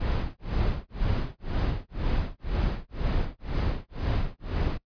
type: noise with tremolo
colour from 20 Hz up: brown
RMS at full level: -24 dBFS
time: 0-4.78 s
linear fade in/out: 10 ms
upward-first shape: sine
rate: 2 Hz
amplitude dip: 100%
effects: noise-tail reverb RT60 0.1 s tail -22 dB re dry + resampled to 11025 Hz